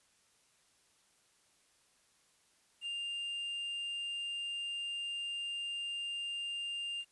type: tone with quantisation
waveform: triangle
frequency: 2800 Hz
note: F7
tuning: 4 cents sharp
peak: -35 dBFS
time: 2.81-7.05 s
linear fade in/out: 50 ms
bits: 10
effects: white hiss -70 dBFS RMS until 7.11 s + resampled to 24000 Hz